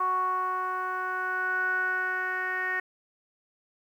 10% pulse tone with low-pass filter sweep, 370 Hz, F#4, in tune, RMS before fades -29 dBFS, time 0-2.8 s, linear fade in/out 5 ms, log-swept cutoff 1100 to 1800 Hz, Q 7.9, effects 10-bit

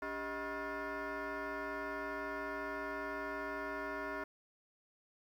sine tone with frequency modulation, 398.1 Hz, G4, 27 cents sharp, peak -36 dBFS, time 0.02-4.24 s, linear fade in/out 5 ms, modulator 342 Hz, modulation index 4.1, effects tanh soft clip ceiling -36 dBFS + 11-bit

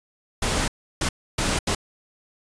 pink noise bursts at uneven times, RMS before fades -23 dBFS, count 4, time 0.42-0.68 / 1.01-1.09 / 1.38-1.59 / 1.67-1.75 s, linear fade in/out 5 ms, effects resampled to 22050 Hz

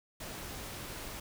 pink noise, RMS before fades -43 dBFS, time 0.2-1.2 s, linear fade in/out 5 ms, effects none

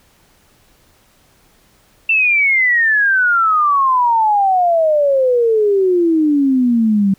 sine exponential sweep, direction down, 2695 to 191.2 Hz, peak -10 dBFS, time 2.09-7.14 s, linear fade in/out 5 ms, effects pink hiss -53 dBFS RMS until 7.18 s

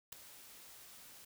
white noise with ADSR envelope, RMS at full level -41 dBFS, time 0.12-1.25 s, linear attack 7 ms, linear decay 4 ms, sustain -15 dB, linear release 8 ms, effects none

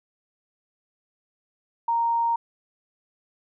sine tone, 930 Hz, A#5, 4 cents flat, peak -20 dBFS, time 1.88-2.36 s, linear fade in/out 5 ms, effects none

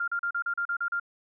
sine tone bursts, 1397 Hz, F6, in tune, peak -26 dBFS, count 9, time 0-0.998 s, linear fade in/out 5 ms, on 78 ms, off 37 ms, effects none

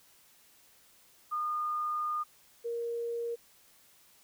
sine tone pair in turn, 1219 / 468.9 Hz, D#6 / A#4, -36 / +10 cents, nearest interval octave + perfect fourth, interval 1654 cents, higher first, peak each -30 / -32 dBFS, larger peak first, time 1.31-2.24 / 2.64-3.36 s, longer first, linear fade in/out 20 ms, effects white hiss -62 dBFS RMS until 4.23 s

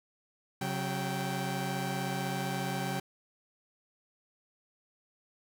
sawtooth tone cluster, 136.1 / 186.2 / 780 Hz, C#3 / F#3 / G5, -31 / +11 / -9 cents, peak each -32 / -32 / -33 dBFS, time 0.61-3 s, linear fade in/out 5 ms, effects none

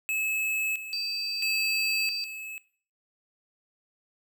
square tone with tremolo, 2591 Hz, E7, 30 cents flat, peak -27 dBFS, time 0.09-2.58 s, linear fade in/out 0 ms, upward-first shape square, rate 0.75 Hz, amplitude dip 70%
sine tone, 4657 Hz, D8, 15 cents flat, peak -28 dBFS, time 0.93-2.24 s, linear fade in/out 0 ms
effects noise-tail reverb RT60 0.5 s tail -19 dB re dry

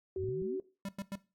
sine tone, 378.1 Hz, F#4, 38 cents sharp, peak -33 dBFS, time 0.16-0.6 s, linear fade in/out 2 ms
sine exponential sweep, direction up, 77.78 to 329.6 Hz, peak -39 dBFS, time 0.16-0.6 s, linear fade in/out 50 ms
clicks, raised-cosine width 5 ms, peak -35 dBFS, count 3, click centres 0.239 / 0.288 / 0.419 s
square tone bursts, 196.7 Hz, G3, 6 cents sharp, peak -37 dBFS, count 3, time 0.85-1.155 s, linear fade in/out 2 ms, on 37 ms, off 97 ms
effects noise-tail reverb RT60 0.3 s tail -18 dB re dry + AAC 64 kbps

